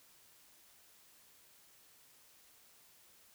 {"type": "silence", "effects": ["white hiss -64 dBFS RMS until 3.34 s"]}